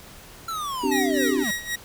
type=linear sweep; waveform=square; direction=down; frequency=1365 to 186.6 Hz; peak=-28 dBFS; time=0.48-1.51 s; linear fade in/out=5 ms
type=chord; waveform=sine; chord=C suspended second; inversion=none; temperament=equal with one note detuned; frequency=261.6 / 293.7 / 386.2 Hz; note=C4 / D4 / G4; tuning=0 / 0 / -26 cents; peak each=-25 dBFS; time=0.83-1.44 s; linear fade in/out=10 ms
type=tone with tremolo; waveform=sawtooth; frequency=1900 Hz; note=A#6; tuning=33 cents sharp; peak=-20 dBFS; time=0.91-1.76 s; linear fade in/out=10 ms; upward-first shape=sine; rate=3.8 Hz; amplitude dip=80%
type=clicks; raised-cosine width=0.2 ms; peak=-26 dBFS; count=2; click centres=1.105 / 1.449 s
effects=pink hiss -45 dBFS RMS until 1.84 s